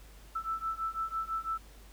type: beating tone pair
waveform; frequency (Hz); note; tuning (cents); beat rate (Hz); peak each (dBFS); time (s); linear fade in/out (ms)
sine; 1318.5 / 1324.5; E6 / E6; 0 / +8; 6; -36 / -35; 0.35-1.58; 10
effects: added 50 Hz sine -51 dBFS peak until 1.92 s + pink hiss -58 dBFS RMS until 1.92 s